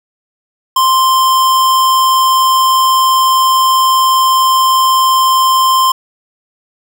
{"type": "tone", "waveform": "square", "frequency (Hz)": 1046.5, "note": "C6", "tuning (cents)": 0, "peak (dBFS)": -8, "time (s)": [0.76, 5.92], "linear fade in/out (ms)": 5, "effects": []}